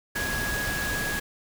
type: tone in noise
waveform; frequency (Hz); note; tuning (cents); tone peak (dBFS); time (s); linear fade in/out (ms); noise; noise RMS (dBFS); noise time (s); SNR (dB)
sine; 1661.2; G#6; 0; -29; 0.15-1.2; 10; pink; -31; 0.15-1.2; -1
effects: none